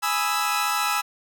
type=chord; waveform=sawtooth; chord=E major seventh; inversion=first; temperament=equal; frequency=830.6 / 987.8 / 1244.5 / 1318.5 Hz; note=G#5 / B5 / D#6 / E6; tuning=0 / 0 / 0 / 0 cents; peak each=-24 / -26 / -27 / -21 dBFS; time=0.02-1.02 s; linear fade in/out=20 ms; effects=none